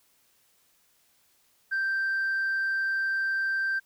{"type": "tone", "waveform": "sine", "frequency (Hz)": 1568, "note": "G6", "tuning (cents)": 0, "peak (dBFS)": -23, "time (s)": [1.71, 3.8], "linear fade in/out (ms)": 20, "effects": ["tanh soft clip ceiling -23 dBFS", "white hiss -66 dBFS RMS until 3.85 s"]}